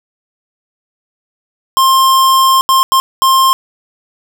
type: tone bursts at uneven times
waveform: square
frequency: 1059 Hz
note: C6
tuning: 21 cents sharp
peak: -7 dBFS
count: 4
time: 1.77-2.61 / 2.69-2.83 / 2.92-3 / 3.22-3.53 s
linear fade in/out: 0 ms
effects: none